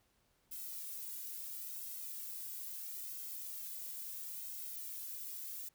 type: noise with flanger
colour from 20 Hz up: violet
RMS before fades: -45 dBFS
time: 0.51-5.69 s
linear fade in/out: 10 ms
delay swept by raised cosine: 1.7 to 2.24 ms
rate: 0.74 Hz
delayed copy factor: -0.85
effects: pink hiss -75 dBFS RMS until 5.74 s